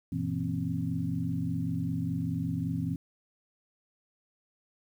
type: tone cluster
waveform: sine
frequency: 97.4 / 121.3 / 166.4 / 243.2 / 266.8 Hz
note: G2 / B2 / E3 / B3 / C4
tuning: -11 / -31 / +17 / -26 / +34 cents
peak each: -38 / -35 / -32 / -40 / -35 dBFS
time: 0.12-2.96 s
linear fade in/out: 5 ms
effects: 10-bit